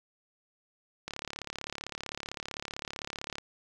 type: click train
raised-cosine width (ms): 0.2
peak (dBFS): -19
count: 83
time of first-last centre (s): 1.08-3.383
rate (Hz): 35.6
effects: 10-bit